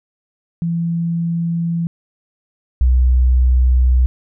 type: tone pair in turn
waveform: sine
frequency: 168.4 / 62.79 Hz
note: E3 / B1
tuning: +37 / +29 cents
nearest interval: octave + perfect fourth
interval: 1708 cents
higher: first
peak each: -16 / -9 dBFS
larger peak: second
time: 0.62-1.87 / 2.81-4.06 s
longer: neither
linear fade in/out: 0 ms
effects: none